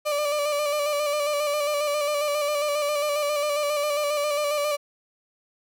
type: tone with vibrato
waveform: 35% pulse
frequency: 588 Hz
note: D5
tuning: 2 cents sharp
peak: -21 dBFS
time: 0.05-4.77 s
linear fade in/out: 20 ms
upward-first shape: square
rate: 7.4 Hz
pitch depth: 32 cents each way
effects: none